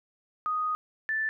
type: tone pair in turn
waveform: sine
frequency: 1244.5 / 1760 Hz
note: D#6 / A6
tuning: 0 / 0 cents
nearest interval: tritone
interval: 600 cents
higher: second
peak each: -26 / -26 dBFS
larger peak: neither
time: 0.46-0.75 / 1.09-1.29 s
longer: first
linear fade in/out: 0 ms
effects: none